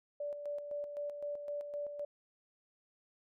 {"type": "tone with tremolo", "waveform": "sine", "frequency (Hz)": 582, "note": "D5", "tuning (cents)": -16, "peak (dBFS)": -36, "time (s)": [0.2, 2.05], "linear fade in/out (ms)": 5, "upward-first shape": "square", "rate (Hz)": 3.9, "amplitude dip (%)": 50, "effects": []}